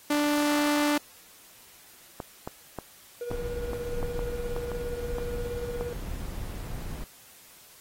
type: tone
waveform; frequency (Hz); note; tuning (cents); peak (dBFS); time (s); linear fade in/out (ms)
sawtooth; 294.1; D4; +3; -19; 0.1-0.98; 5
type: clicks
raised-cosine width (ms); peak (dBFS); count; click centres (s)
1; -19; 11; 2.202 / 2.475 / 2.787 / 3.314 / 3.733 / 4.029 / 4.192 / 4.564 / 4.717 / 5.184 / 5.81
type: tone with tremolo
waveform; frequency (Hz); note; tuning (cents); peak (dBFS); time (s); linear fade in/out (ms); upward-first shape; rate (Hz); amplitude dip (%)
triangle; 480.8; B4; -46; -28; 3.21-5.93; 2; triangle; 17; 55
type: noise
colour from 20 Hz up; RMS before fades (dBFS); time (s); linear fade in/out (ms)
brown; -35; 3.3-7.04; 2
effects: white hiss -53 dBFS RMS until 7.8 s + AAC 48 kbps